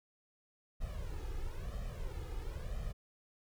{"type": "noise with flanger", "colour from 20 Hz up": "brown", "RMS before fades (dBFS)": -40, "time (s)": [0.8, 2.93], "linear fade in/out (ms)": 20, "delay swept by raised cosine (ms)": [1.6, 2.42], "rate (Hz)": 1, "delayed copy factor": 0.9, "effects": []}